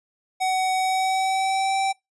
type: tone with pitch glide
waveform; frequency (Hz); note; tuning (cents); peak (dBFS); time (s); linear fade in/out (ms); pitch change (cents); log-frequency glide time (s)
square; 751 to 776.1; F#5 to G5; +26 to -18; -21; 0.4-1.93; 20; +56; 0.74-1.76
effects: noise-tail reverb RT60 0.2 s tail -25 dB re dry + resampled to 24000 Hz